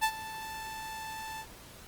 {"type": "tone with ADSR envelope", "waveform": "sawtooth", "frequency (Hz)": 880, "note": "A5", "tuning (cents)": 0, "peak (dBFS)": -19, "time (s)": [0.01, 1.46], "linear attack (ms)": 30, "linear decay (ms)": 65, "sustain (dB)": -16, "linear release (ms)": 58, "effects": ["pink hiss -51 dBFS RMS until 1.87 s", "Opus 24 kbps"]}